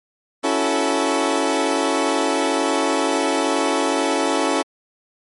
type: chord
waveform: 20% pulse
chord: F# minor seventh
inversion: second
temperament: equal with one note detuned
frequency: 277.2 / 327.9 / 370 / 440 Hz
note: C#4 / E4 / F#4 / A4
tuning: 0 / -9 / 0 / 0 cents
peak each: -17 / -18 / -21 / -18 dBFS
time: 0.43-4.63 s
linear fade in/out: 20 ms
effects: MP3 48 kbps